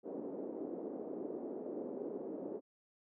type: band-pass noise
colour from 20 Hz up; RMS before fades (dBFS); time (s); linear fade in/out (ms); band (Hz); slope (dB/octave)
white; -43; 0.03-2.61; 50; 260 to 460; 24
effects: none